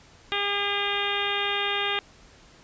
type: harmonic tone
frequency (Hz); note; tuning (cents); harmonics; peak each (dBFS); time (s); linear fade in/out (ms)
404.5; G#4; -46; 1 / 2 / 3 / 4 / 5 / 6 / 7 / 8 / 9; -33 / -33 / -33 / -33 / -33 / -33 / -33 / -33 / -33; 0.32-1.99; 0
effects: pink hiss -53 dBFS RMS until 2.63 s + resampled to 16000 Hz